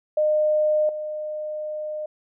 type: tone with level steps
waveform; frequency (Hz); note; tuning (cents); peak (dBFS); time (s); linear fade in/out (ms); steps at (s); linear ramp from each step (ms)
sine; 610; D#5; -34; -17 / -27; 0.17-2.06; 5; 0.89; 2
effects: none